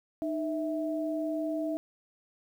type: tone pair together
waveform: sine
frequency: 308.3 / 653.3 Hz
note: D#4 / E5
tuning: -16 / -16 cents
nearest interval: octave + minor second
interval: 1300 cents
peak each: -31 / -33 dBFS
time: 0.22-1.77 s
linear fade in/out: 0 ms
effects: 10-bit